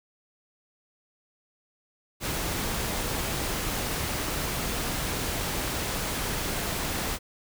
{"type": "noise", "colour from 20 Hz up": "pink", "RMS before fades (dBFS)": -30, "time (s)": [2.2, 7.19], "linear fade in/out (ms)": 50, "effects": []}